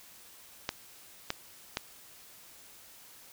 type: clicks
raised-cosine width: 0.2 ms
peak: -13 dBFS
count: 3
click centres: 0.691 / 1.304 / 1.771 s
effects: white hiss -54 dBFS RMS until 3.32 s